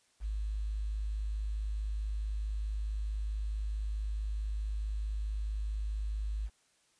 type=tone with quantisation; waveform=sine; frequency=52.3 Hz; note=G#1; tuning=13 cents sharp; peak=-32 dBFS; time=0.2-6.5 s; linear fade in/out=50 ms; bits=10; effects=white hiss -70 dBFS RMS until 6.99 s + resampled to 22050 Hz